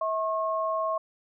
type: tone pair together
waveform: sine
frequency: 646 / 1083.5 Hz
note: E5 / C#6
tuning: -35 / -40 cents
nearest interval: major sixth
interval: 895 cents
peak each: -28 dBFS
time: 0.01-0.98 s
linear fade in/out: 5 ms
effects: none